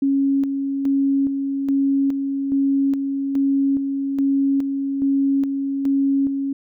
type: tone with tremolo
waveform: sine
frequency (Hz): 275.2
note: C#4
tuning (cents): -12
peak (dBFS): -15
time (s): 0.02-6.53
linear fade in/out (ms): 5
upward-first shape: square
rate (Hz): 1.2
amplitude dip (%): 45
effects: none